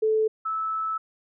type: tone pair in turn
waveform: sine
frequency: 436.4 / 1307.7 Hz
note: A4 / E6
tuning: -14 / -14 cents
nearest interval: octave + perfect fifth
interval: 1900 cents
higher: second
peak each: -19 / -25 dBFS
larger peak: first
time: 0.02-0.28 / 0.45-0.98 s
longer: second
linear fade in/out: 10 ms
effects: none